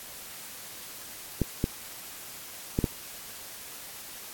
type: clicks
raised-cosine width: 3 ms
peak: -11 dBFS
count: 4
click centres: 1.417 / 1.641 / 2.789 / 2.842 s
effects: white hiss -43 dBFS RMS until 4.33 s + AAC 64 kbps